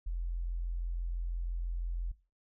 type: tone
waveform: sine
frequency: 43.01 Hz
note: F1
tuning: 26 cents flat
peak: -32 dBFS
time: 0.06-2.12 s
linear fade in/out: 10 ms
effects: noise-tail reverb RT60 0.3 s tail -18 dB re dry